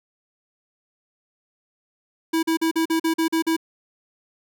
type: tone bursts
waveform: square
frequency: 325.3 Hz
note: E4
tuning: 23 cents flat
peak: -19 dBFS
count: 9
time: 2.33-3.566 s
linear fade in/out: 10 ms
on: 100 ms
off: 42 ms
effects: none